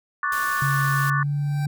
sine chord, D major seventh, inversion third, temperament equal, 1108.7 / 1174.7 / 1480 / 1760 Hz, C#6 / D6 / F#6 / A6, 0 / 0 / 0 / 0 cents, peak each -27 dBFS, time 0.23-1.23 s, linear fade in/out 2 ms
white noise, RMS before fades -35 dBFS, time 0.32-1.1 s, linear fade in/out 2 ms
sine tone with pitch glide, 138.59 to 144.39 Hz, C#3 to D3, 0 to -29 cents, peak -21 dBFS, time 0.62-1.67 s, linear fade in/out 2 ms, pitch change +71 cents, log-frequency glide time 1.01-1.31 s
25% pulse tone with exponential growth, 780 Hz, G5, 9 cents flat, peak -29 dBFS, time 1.06-1.66 s, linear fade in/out 5 ms, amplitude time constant 130 ms
effects none

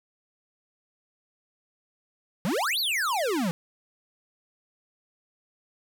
square exponential two-way sweep, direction up then down, 158.8 to 4699 to 158.8 Hz, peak -25 dBFS, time 2.45-3.51 s, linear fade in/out 0 ms, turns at 2.79 s, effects none

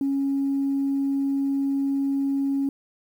sine tone, 275.7 Hz, C#4, 9 cents flat, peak -20 dBFS, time 0.01-2.69 s, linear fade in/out 2 ms, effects tanh soft clip ceiling -17 dBFS + 9-bit

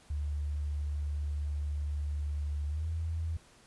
sine tone with pitch glide, 73.42 to 81.46 Hz, D2 to E2, 0 to -20 cents, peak -31 dBFS, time 0.1-3.37 s, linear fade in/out 5 ms, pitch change +180 cents, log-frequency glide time 2.68-2.89 s, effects pink hiss -60 dBFS RMS until 3.66 s + resampled to 24000 Hz

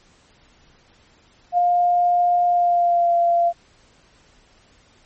sine tone with pitch glide, 706 to 688.3 Hz, F5 to F5, +19 to -25 cents, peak -14 dBFS, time 1.52-3.53 s, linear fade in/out 50 ms, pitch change -44 cents, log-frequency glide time 2.47-3.14 s, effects pink hiss -55 dBFS RMS until 5.05 s + MP3 32 kbps

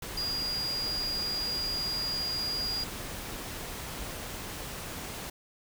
sine tone in noise, 4842 Hz, D#8, 48 cents flat, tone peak -30 dBFS, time 0.17-2.84 s, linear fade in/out 5 ms, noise pink, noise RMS -39 dBFS, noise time 0.02-5.3 s, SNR +6 dB, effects none

